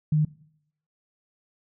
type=tone; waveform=sine; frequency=152.8 Hz; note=D#3; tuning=31 cents flat; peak=-18 dBFS; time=0.12-0.25 s; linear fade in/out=5 ms; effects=noise-tail reverb RT60 0.7 s tail -21 dB re dry